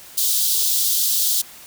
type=high-pass noise; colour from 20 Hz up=white; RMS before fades=-19 dBFS; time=0.17-1.42 s; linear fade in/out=10 ms; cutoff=3300 Hz; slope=48 dB/octave; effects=white hiss -42 dBFS RMS until 1.66 s